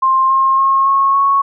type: tone with pitch steps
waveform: sine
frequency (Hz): 1056 / 1068.3 / 1080.7 / 1093.2 / 1105.9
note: C6 / C6 / C#6 / C#6 / C#6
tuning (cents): +16 / +36 / -44 / -24 / -4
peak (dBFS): -9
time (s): 0.02-1.42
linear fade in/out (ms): 10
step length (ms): 280
effects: none